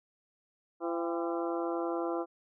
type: harmonic tone with a mistuned harmonic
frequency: 169.5 Hz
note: E3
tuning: 49 cents sharp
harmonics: 2 / 3 / 4 / 5 / 6 / 7 / 8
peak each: -33 / -37 / -39 / -41 / -43 / -44 / -45 dBFS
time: 0.8-2.26 s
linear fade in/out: 50 ms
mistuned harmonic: 5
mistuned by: -96 cents
effects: none